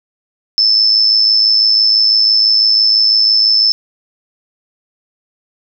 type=tone with amplitude modulation; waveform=sine; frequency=5270 Hz; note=E8; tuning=1 cent flat; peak=-5 dBFS; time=0.58-3.72 s; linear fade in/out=0 ms; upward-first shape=sine; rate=106 Hz; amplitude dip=55%; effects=none